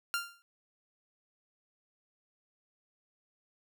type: tone with exponential decay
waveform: sawtooth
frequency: 1392 Hz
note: F6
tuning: 6 cents flat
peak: -24 dBFS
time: 0.14-0.42 s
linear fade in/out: 0 ms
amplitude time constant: 59 ms
effects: none